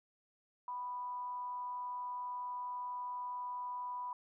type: tone with amplitude modulation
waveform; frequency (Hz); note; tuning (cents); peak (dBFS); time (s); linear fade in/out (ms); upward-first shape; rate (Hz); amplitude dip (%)
sine; 987.8; B5; 0; -37; 0.68-4.13; 2; sine; 240; 30
effects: none